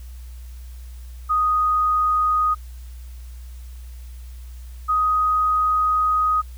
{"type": "tone pair in turn", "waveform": "sine", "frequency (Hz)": [1244.5, 1251.6], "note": ["D#6", "D#6"], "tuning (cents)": [0, 10], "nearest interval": "unison", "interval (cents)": 10, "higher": "second", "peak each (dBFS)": -16, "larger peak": "neither", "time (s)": [[1.29, 2.55], [4.88, 6.42]], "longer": "second", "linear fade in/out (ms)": 20, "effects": ["added 61 Hz sine -34 dBFS peak until 6.57 s", "white hiss -53 dBFS RMS until 6.57 s"]}